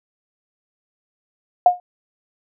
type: tone with exponential decay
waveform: sine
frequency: 716 Hz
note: F5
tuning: 43 cents sharp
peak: -4 dBFS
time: 1.66-1.8 s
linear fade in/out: 2 ms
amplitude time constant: 30 ms
effects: none